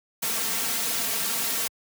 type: noise with comb filter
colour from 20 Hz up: white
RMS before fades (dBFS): -27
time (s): 0.22-1.68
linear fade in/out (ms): 10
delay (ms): 4.4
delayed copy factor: +0.95
effects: high-pass 80 Hz 12 dB/octave